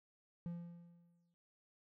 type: tone with exponential decay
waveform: triangle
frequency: 171.8 Hz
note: F3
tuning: 28 cents flat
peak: -37 dBFS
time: 0.46-1.34 s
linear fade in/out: 0 ms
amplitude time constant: 190 ms
effects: noise-tail reverb RT60 0.1 s tail -19 dB re dry